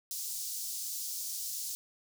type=high-pass noise; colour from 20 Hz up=pink; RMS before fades=-38 dBFS; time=0.11-1.75 s; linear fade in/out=0 ms; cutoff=5100 Hz; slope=24 dB/octave; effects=none